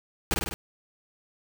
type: noise with echo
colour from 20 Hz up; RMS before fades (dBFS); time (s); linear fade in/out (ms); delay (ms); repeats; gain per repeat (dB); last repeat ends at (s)
pink; -25; 0.31-0.34; 0; 50; 4; -3; 0.54
effects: none